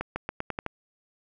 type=accelerating click train; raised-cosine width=0.5 ms; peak=-15 dBFS; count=7; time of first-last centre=0.01-0.664 s; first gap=150 ms; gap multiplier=0.87; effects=none